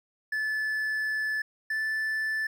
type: tone pair in turn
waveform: triangle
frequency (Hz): 1736 / 1754.1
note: A6 / A6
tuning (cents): -24 / -6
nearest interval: unison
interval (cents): 18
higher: second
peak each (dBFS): -25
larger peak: neither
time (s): 0.32-1.42 / 1.7-2.47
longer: first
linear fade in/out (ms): 5
effects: 11-bit